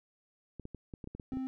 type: clicks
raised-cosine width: 3 ms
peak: -30 dBFS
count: 10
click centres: 0.597 / 0.654 / 0.747 / 0.938 / 1.042 / 1.074 / 1.15 / 1.198 / 1.335 / 1.371 s
type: tone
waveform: triangle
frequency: 261.6 Hz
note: C4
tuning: in tune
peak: -32 dBFS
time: 1.32-1.47 s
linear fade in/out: 0 ms
effects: none